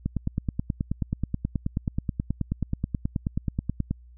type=click train; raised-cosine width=5 ms; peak=-13 dBFS; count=37; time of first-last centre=0.06-3.91 s; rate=9.35 Hz; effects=added 60 Hz sine -47 dBFS peak until 4.17 s